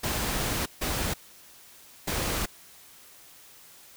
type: noise bursts at uneven times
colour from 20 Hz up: pink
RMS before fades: -29 dBFS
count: 3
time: 0.03-0.66 / 0.81-1.14 / 2.07-2.46 s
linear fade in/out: 10 ms
effects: white hiss -52 dBFS RMS until 3.96 s